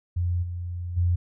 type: tone with level steps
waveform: sine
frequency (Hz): 87.8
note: F2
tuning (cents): +10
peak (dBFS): -22 / -29 / -19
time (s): 0.16-1.16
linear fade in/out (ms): 10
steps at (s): 0.42 / 0.96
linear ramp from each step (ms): 20
effects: none